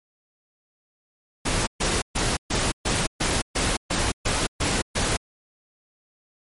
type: noise bursts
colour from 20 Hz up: pink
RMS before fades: -23 dBFS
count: 11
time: 1.45-5.17 s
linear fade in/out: 10 ms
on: 220 ms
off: 130 ms
effects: MP3 48 kbps